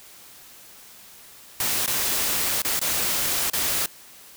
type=noise with dropouts; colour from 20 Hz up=white; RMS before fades=-24 dBFS; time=1.6-3.86 s; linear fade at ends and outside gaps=2 ms; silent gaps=1.862-1.876 / 2.619-2.648 / 2.793-2.814 / 3.5-3.533 s; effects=white hiss -47 dBFS RMS until 4.36 s